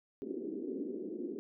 white band-pass noise, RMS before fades -40 dBFS, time 0.22-1.39 s, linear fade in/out 0 ms, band 230 to 410 Hz, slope 48 dB/octave, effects none

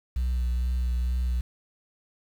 sine tone with vibrato, 61.74 Hz, B1, in tune, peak -21 dBFS, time 0.16-1.41 s, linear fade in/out 5 ms, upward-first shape sine, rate 2.2 Hz, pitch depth 22 cents each way, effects tanh soft clip ceiling -22 dBFS + 8-bit

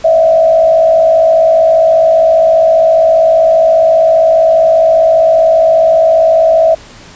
sine tone with frequency modulation, 650 Hz, E5, 24 cents flat, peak -4 dBFS, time 0.04-6.75 s, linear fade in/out 10 ms, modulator 55 Hz, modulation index 0.65, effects pink hiss -35 dBFS RMS until 7.15 s + resampled to 16000 Hz

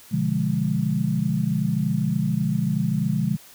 sine chord, B diminished seventh, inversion none, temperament equal, 123.47 / 146.83 / 174.61 / 207.7 Hz, B2 / D3 / F3 / Ab3, 0 / 0 / 0 / 0 cents, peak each -28 / -25 / -25 / -25 dBFS, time 0.11-3.37 s, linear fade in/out 20 ms, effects white hiss -48 dBFS RMS until 3.54 s

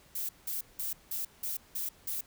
violet noise bursts, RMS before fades -35 dBFS, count 7, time 0.15-2.21 s, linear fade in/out 5 ms, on 140 ms, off 180 ms, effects pink hiss -60 dBFS RMS until 2.26 s

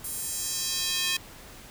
square tone with high-pass filter sweep, 359.5 Hz, F#4, 50 cents flat, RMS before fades -30 dBFS, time 0.04-1.17 s, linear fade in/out 5 ms, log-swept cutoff 11000 to 2700 Hz, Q 1.4, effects pink hiss -47 dBFS RMS until 1.7 s

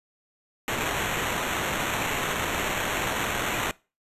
blue noise with sample-and-hold, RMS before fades -28 dBFS, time 0.68-3.71 s, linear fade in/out 0 ms, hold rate 4900 Hz, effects noise-tail reverb RT60 0.3 s tail -22 dB re dry + resampled to 32000 Hz

